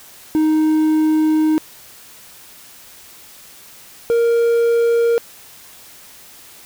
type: tone pair in turn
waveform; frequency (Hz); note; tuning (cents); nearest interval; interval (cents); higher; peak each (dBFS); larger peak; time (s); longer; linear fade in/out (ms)
triangle; 311.6 / 466.9; D#4 / A#4; +3 / +3; perfect fifth; 700; second; -10; neither; 0.35-1.58 / 4.1-5.18; first; 0
effects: white hiss -42 dBFS RMS until 6.65 s